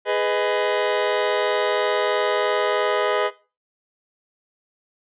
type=chord; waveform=sawtooth; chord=G# minor; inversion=none; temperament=just; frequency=415.3 / 498.4 / 623 Hz; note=G#4 / B4 / D#5; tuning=0 / +16 / +2 cents; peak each=-19 dBFS; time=0.05-3.31 s; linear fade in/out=50 ms; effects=noise-tail reverb RT60 0.3 s tail -17 dB re dry + resampled to 8000 Hz